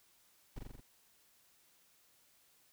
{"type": "noise with echo", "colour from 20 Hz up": "brown", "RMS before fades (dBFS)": -42, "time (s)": [0.56, 0.59], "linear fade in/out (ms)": 5, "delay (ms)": 43, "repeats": 5, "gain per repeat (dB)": -2, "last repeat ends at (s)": 0.805, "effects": ["white hiss -69 dBFS RMS until 2.72 s"]}